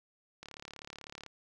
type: click train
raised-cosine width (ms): 0.2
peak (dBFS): -28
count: 31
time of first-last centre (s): 0.43-1.263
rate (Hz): 36
effects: none